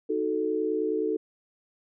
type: chord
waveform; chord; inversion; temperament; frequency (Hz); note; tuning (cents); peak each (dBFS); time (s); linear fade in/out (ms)
sine; D# diminished; none; equal; 311.1 / 370 / 440; D#4 / F#4 / A4; 0 / 0 / 0; -30 / -31 / -27; 0.09-1.17; 10
effects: none